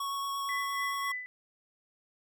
square tone with vibrato, 1108.7 Hz, C#6, in tune, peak -33 dBFS, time 0-1.12 s, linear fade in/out 5 ms, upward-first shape sine, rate 8.7 Hz, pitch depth 10 cents each way
sine tone with tremolo, 1998 Hz, B6, 20 cents sharp, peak -32 dBFS, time 0.49-1.26 s, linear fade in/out 0 ms, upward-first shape sine, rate 3.6 Hz, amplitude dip 65%
effects none

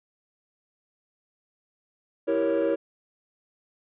triangle chord, E diminished seventh, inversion none, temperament equal, 329.6 / 392 / 466.2 / 554.4 Hz, E4 / G4 / Bb4 / Db5, 0 / 0 / 0 / 0 cents, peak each -24 / -28 / -24 / -23 dBFS, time 2.27-2.76 s, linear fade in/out 20 ms, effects tanh soft clip ceiling -15 dBFS + resampled to 8000 Hz

